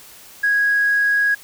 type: tone with tanh clipping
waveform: triangle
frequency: 1654 Hz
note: G#6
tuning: 8 cents flat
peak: -14 dBFS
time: 0.43-1.35 s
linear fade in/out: 10 ms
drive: 4 dB
effects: white hiss -43 dBFS RMS until 1.43 s

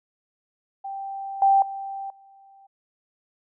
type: tone with level steps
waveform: sine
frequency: 784 Hz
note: G5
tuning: in tune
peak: -30 / -14 / -30 / -49 dBFS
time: 0.84-2.67 s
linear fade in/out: 10 ms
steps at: 1.42 / 1.62 / 2.1 s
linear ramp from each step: 2 ms
effects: none

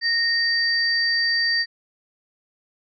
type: tone pair together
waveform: sine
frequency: 1853 / 4653 Hz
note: A#6 / D8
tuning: -11 / -17 cents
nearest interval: octave + major third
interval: 1594 cents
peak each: -21 dBFS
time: 0.01-1.66 s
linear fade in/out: 50 ms
effects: none

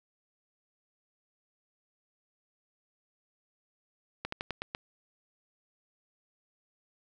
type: slowing click train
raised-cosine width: 0.3 ms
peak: -18 dBFS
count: 6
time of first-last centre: 4.25-4.749 s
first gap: 74 ms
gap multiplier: 1.15
effects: none

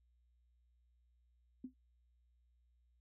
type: tone with exponential decay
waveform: sine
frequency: 256.2 Hz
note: C4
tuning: 36 cents flat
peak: -39 dBFS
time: 1.64-1.74 s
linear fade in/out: 5 ms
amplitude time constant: 20 ms
effects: noise-tail reverb RT60 0.1 s tail -21 dB re dry + added 60 Hz sine -70 dBFS peak until 3 s

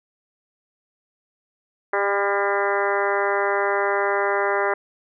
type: harmonic tone with a mistuned harmonic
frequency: 200 Hz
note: G3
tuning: 35 cents sharp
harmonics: 2 / 3 / 4 / 5 / 6 / 7 / 8 / 9 / 10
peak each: -24 / -26 / -27 / -28 / -29 / -29 / -30 / -31 / -31 dBFS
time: 1.93-4.74 s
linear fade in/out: 5 ms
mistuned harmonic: 8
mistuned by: +21 cents
effects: none

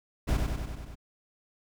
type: noise with echo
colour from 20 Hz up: brown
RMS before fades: -25 dBFS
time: 0.27-0.38 s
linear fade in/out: 20 ms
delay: 96 ms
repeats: 6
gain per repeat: -3 dB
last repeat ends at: 0.956 s
effects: none

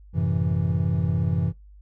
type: chord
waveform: triangle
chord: F# half-diminished seventh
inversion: none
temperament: equal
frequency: 92.5 / 110 / 130.81 / 164.81 Hz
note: F#2 / A2 / C3 / E3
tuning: 0 / 0 / 0 / 0 cents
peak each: -23 / -28 / -25 / -23 dBFS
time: 0.13-1.53 s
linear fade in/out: 50 ms
effects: noise-tail reverb RT60 0.2 s tail -23 dB re dry + added 50 Hz sine -45 dBFS peak until 1.81 s

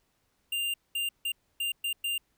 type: tone bursts at uneven times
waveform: square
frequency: 2794 Hz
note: F7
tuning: in tune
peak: -29 dBFS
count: 6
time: 0.52-0.74 / 0.95-1.09 / 1.25-1.32 / 1.6-1.72 / 1.84-1.93 / 2.04-2.18 s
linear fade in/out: 5 ms
effects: pink hiss -73 dBFS RMS until 2.37 s

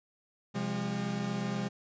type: chord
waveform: 40% pulse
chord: F minor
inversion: second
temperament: equal with one note detuned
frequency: 130.81 / 174.61 / 203 Hz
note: C3 / F3 / Ab3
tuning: 0 / 0 / -39 cents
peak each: -37 / -37 / -33 dBFS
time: 0.54-1.69 s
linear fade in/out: 20 ms
effects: resampled to 16000 Hz

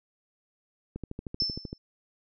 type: click train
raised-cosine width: 3 ms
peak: -23 dBFS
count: 11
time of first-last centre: 0.96-1.729 s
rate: 13 Hz
type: tone with exponential decay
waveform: sine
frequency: 5300 Hz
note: E8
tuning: 9 cents sharp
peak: -22 dBFS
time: 1.4-1.78 s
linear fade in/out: 2 ms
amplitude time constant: 81 ms
effects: none

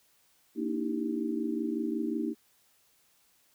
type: chord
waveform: sine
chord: Eb major seventh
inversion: second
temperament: equal with one note detuned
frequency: 233.1 / 293.7 / 319.1 / 392 Hz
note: Bb3 / D4 / Eb4 / G4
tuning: 0 / 0 / +44 / 0 cents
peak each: -34 / -35 / -33 / -38 dBFS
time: 0.55-2.35 s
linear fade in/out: 50 ms
effects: white hiss -67 dBFS RMS until 3.54 s

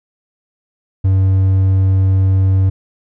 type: tone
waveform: triangle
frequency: 95.4 Hz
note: G2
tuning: 47 cents flat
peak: -7 dBFS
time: 1.04-2.7 s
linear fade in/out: 10 ms
effects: none

